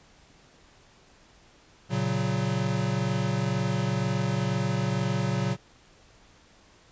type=chord; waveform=square; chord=F# major; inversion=first; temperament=equal; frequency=116.54 / 138.59 / 185 Hz; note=A#2 / C#3 / F#3; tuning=0 / 0 / 0 cents; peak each=-30 dBFS; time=1.89-5.57 s; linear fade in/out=50 ms; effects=pink hiss -57 dBFS RMS until 6.91 s + resampled to 16000 Hz